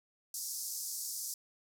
pink band-pass noise, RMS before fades -40 dBFS, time 0.34-1.34 s, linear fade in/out 2 ms, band 5000 to 15000 Hz, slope 48 dB/octave, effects none

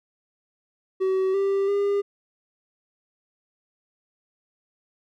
triangle tone with pitch steps, 379.1 / 393.4 / 402.8 Hz, F#4 / G4 / G4, +42 / +6 / +47 cents, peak -18 dBFS, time 1-2.02 s, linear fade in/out 20 ms, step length 340 ms, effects none

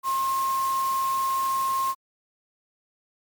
sine tone in noise, 1068 Hz, C6, 35 cents sharp, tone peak -22 dBFS, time 0.03-1.95 s, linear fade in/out 50 ms, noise white, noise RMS -37 dBFS, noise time 0.03-1.95 s, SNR +12 dB, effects MP3 96 kbps

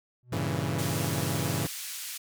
triangle tone with exponential growth, 123.47 Hz, B2, in tune, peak -23 dBFS, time 0.23-0.37 s, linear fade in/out 0 ms, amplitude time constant 30 ms
sawtooth chord, G diminished seventh, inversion none, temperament equal, 98 / 116.54 / 138.59 / 164.81 Hz, G2 / Bb2 / Db3 / Fb3, 0 / 0 / 0 / 0 cents, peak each -30 / -31 / -28 / -29 dBFS, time 0.32-1.67 s, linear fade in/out 10 ms
white band-pass noise, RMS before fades -38 dBFS, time 0.78-2.18 s, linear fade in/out 10 ms, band 2000 to 13000 Hz, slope 12 dB/octave
effects none

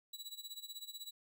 sawtooth tone with tremolo, 3923 Hz, B7, 12 cents flat, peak -40 dBFS, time 0.13-1.11 s, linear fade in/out 5 ms, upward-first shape sine, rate 16 Hz, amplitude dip 85%, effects none

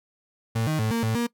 35% pulse tone with pitch steps, 113.1 / 155.6 / 109.8 / 230.8 / 111.3 / 236.9 Hz, A2 / D#3 / A2 / A#3 / A2 / A#3, +48 / 0 / -3 / -17 / +20 / +28 cents, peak -21 dBFS, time 0.55-1.27 s, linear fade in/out 10 ms, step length 120 ms, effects noise-tail reverb RT60 0.1 s tail -21 dB re dry

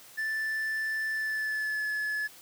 triangle tone with pitch glide, 1760 to 1713.9 Hz, A6 to A6, 0 to -46 cents, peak -27 dBFS, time 0.17-2.28 s, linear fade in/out 20 ms, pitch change -46 cents, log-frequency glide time 1.13-1.89 s, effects white hiss -52 dBFS RMS until 2.41 s + high-pass 100 Hz 12 dB/octave

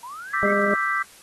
sine linear sweep, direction up, 917 to 2200 Hz, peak -34 dBFS, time 0.03-0.52 s, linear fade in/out 5 ms
sine chord, E minor seventh, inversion third, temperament equal, 1174.7 / 1318.5 / 1568 / 1975.5 Hz, D6 / E6 / G6 / B6, 0 / 0 / 0 / 0 cents, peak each -26 / -28 / -26 / -26 dBFS, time 0.33-1.03 s, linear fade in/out 10 ms
harmonic tone, 202.5 Hz, G#3, 43 cents flat, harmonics 1 / 2 / 3, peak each -25 / -25 / -24 dBFS, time 0.43-0.74 s, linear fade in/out 0 ms
effects white hiss -49 dBFS RMS until 1.22 s + AAC 32 kbps

